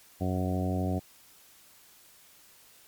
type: harmonic tone with a mistuned harmonic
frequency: 92.4 Hz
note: F#2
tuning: 2 cents flat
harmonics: 1 / 2 / 3 / 4 / 5 / 6 / 7 / 8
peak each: -30 / -32 / -34 / -39 / -42 / -41 / -39 / -39 dBFS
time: 0.2-1 s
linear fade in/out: 20 ms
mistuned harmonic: 1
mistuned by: -16 cents
effects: white hiss -57 dBFS RMS until 2.87 s + MP3 96 kbps